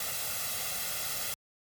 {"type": "noise with comb filter", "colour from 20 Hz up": "white", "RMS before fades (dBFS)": -34, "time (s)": [0, 1.34], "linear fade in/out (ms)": 2, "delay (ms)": 1.5, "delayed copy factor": 0.7, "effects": ["high-pass 60 Hz 12 dB/octave", "MP3 96 kbps"]}